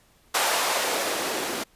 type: noise with band-pass filter sweep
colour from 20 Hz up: blue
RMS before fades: -26 dBFS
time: 0.34-1.64 s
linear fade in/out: 10 ms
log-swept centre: 800 to 290 Hz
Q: 1.2
effects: pink hiss -60 dBFS RMS until 1.75 s + resampled to 32000 Hz